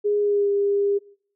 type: tone with pitch glide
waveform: sine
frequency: 413.3 to 402.9 Hz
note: G#4 to G4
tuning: -8 to +48 cents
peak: -18 dBFS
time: 0.04-0.99 s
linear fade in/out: 20 ms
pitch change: -44 cents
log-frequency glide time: 0.19-0.49 s
effects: noise-tail reverb RT60 0.6 s tail -22 dB re dry